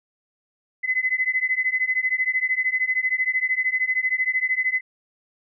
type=beating tone pair; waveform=sine; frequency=2022 / 2035 Hz; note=B6 / C7; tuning=+40 / -49 cents; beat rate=13 Hz; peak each=-23 dBFS; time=0.83-4.81 s; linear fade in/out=20 ms; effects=none